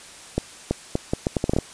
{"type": "accelerating click train", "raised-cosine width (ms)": 2, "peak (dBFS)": -7, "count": 11, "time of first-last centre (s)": [0.38, 1.587], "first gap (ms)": 330, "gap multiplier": 0.74, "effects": ["white hiss -43 dBFS RMS until 1.73 s", "resampled to 22050 Hz"]}